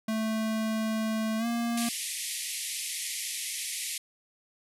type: tone with pitch glide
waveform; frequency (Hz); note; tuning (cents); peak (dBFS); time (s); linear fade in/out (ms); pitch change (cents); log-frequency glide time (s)
square; 220 to 234.4; A3 to A#3; 0 to +10; -28; 0.08-1.89; 5; +110; 1.38-1.46
type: band-pass noise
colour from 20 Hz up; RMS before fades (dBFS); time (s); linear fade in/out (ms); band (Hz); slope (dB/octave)
white; -35; 1.77-3.98; 5; 1900 to 12000; 96
effects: none